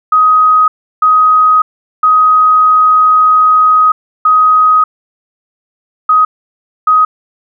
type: tone bursts at uneven times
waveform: sine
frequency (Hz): 1257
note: D#6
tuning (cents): +17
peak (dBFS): -4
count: 6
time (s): 0.12-0.68 / 1.02-1.62 / 2.03-3.92 / 4.25-4.84 / 6.09-6.25 / 6.87-7.05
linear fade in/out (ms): 5
effects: none